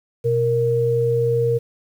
sine tone pair together, 123.62 / 466.2 Hz, B2 / A#4, +2 / 0 cents, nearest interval octave + major seventh, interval 2298 cents, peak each -21 / -17 dBFS, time 0.24-1.59 s, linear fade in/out 20 ms, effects 8-bit

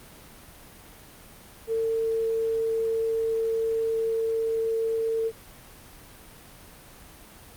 sine tone, 450.8 Hz, A4, 42 cents sharp, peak -23 dBFS, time 1.67-5.32 s, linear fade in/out 50 ms, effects pink hiss -48 dBFS RMS until 7.56 s + Opus 32 kbps

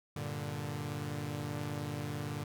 sawtooth chord, G minor, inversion none, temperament equal, 98 / 116.54 / 146.83 Hz, G2 / Bb2 / D3, 0 / 0 / 0 cents, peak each -39 / -38 / -35 dBFS, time 0.16-2.44 s, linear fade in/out 5 ms, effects none

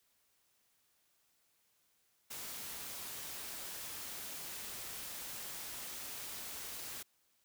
white noise, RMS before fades -45 dBFS, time 2.3-7.03 s, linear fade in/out 10 ms, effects white hiss -75 dBFS RMS until 7.44 s

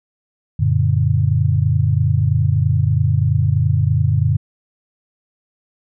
sine chord, Gb augmented, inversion none, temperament just, 92.5 / 115.62 / 144.53 Hz, Gb2 / Bb2 / D3, 0 / -14 / -27 cents, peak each -17 dBFS, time 0.59-4.37 s, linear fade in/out 10 ms, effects none

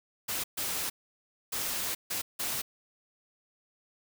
white noise bursts at uneven times, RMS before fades -33 dBFS, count 5, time 0.28-0.44 / 0.57-0.9 / 1.52-1.95 / 2.1-2.22 / 2.39-2.62 s, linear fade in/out 10 ms, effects none

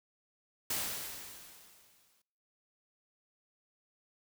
white noise with exponential decay, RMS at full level -33 dBFS, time 0.7-2.22 s, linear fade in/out 5 ms, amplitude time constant 330 ms, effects noise-tail reverb RT60 0.9 s tail -25 dB re dry

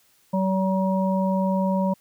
harmonic tone, 190 Hz, F#3, 46 cents sharp, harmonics 1 / 3 / 5, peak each -21 / -26 / -28 dBFS, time 0.33-1.94 s, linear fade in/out 10 ms, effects white hiss -61 dBFS RMS until 2 s

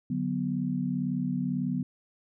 sine chord, B minor, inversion first, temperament equal, 146.83 / 185 / 246.9 Hz, D3 / F#3 / B3, 0 / 0 / 0 cents, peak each -33 / -31 / -30 dBFS, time 0.1-1.83 s, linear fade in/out 5 ms, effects none

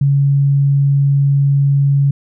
sine tone, 140 Hz, C#3, 18 cents sharp, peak -9 dBFS, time 0.01-2.11 s, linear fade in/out 5 ms, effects none

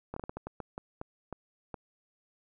slowing click train, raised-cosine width 1 ms, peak -24 dBFS, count 12, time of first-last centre 0.14-1.742 s, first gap 24 ms, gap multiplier 1.33, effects none

